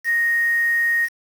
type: tone with quantisation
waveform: sine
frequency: 1864.7 Hz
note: A#6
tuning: in tune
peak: -16 dBFS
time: 0.04-1.09 s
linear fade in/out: 50 ms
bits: 6
effects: none